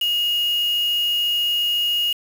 sine tone with quantisation, 2867 Hz, F7, 45 cents sharp, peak -18 dBFS, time 0.01-2.13 s, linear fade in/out 5 ms, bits 5, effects none

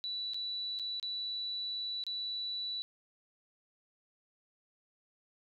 sine tone with dropouts, 3951 Hz, B7, in tune, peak -35 dBFS, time 0.04-2.82 s, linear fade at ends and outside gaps 0 ms, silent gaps 0.335-0.344 / 0.789-0.796 / 0.998-1.028 / 2.038-2.066 s, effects none

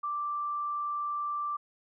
sine tone, 1174.7 Hz, D6, in tune, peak -30 dBFS, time 0.03-1.57 s, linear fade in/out 10 ms, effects none

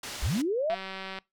white low-pass noise, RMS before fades -39 dBFS, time 0.03-0.42 s, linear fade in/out 5 ms, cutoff 6100 Hz, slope 12 dB/octave
sine linear sweep, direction up, 34 to 716 Hz, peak -25 dBFS, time 0.22-0.75 s, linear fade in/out 10 ms
click train, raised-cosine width 0.3 ms, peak -22 dBFS, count 94, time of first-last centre 0.7-1.187 s, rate 191 Hz
effects noise-tail reverb RT60 0.2 s tail -23 dB re dry

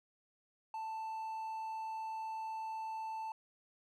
triangle tone, 884 Hz, A5, 8 cents sharp, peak -37 dBFS, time 0.74-3.32 s, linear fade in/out 2 ms, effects none

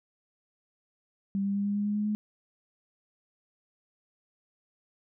sine tone with pitch steps, 197.1 / 199.04 / 201 / 203 / 205 / 207 / 209.1 / 211.1 Hz, G3 / G3 / G3 / G#3 / G#3 / G#3 / G#3 / G#3, +10 / +27 / +44 / -39 / -22 / -5 / +12 / +29 cents, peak -26 dBFS, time 1.35-2.15 s, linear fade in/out 0 ms, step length 100 ms, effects none

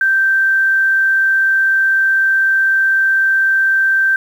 sine tone, 1564 Hz, G6, 4 cents flat, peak -10 dBFS, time 0.01-4.16 s, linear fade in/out 2 ms, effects 7-bit

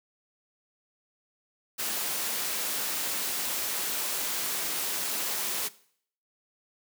white noise, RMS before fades -31 dBFS, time 1.78-5.69 s, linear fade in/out 20 ms, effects noise-tail reverb RT60 0.6 s tail -19 dB re dry + high-pass 200 Hz 12 dB/octave

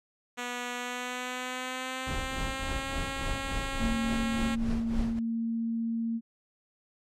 5% pulse tone with pitch glide, 244.7 to 271.5 Hz, B3 to C#4, -16 to -36 cents, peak -22 dBFS, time 0.37-4.56 s, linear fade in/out 20 ms, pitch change +180 cents, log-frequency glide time 0.76-2.94 s
brown noise with tremolo, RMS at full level -31 dBFS, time 2.07-5.19 s, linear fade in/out 0 ms, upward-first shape triangle, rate 3.5 Hz, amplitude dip 80%
sine tone, 228.9 Hz, A#3, 31 cents flat, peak -28 dBFS, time 3.78-6.21 s, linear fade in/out 50 ms
effects low-pass 9000 Hz 12 dB/octave

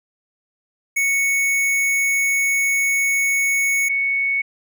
square / sine tone pair in turn, 2217 / 2217 Hz, C#7 / C#7, 0 / 0 cents, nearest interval unison, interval 0 cents, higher neither, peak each -17 dBFS, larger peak neither, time 0.96-3.89 / 3.89-4.42 s, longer first, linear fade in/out 10 ms, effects none

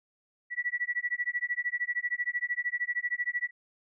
sine tone with tremolo, 1947 Hz, B6, 25 cents flat, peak -25 dBFS, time 0.5-3.51 s, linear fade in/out 50 ms, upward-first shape sine, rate 13 Hz, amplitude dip 100%, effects none

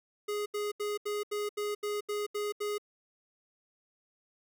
square tone bursts, 415.3 Hz, G#4, in tune, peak -32 dBFS, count 10, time 0.28-2.782 s, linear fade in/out 10 ms, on 180 ms, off 78 ms, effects none

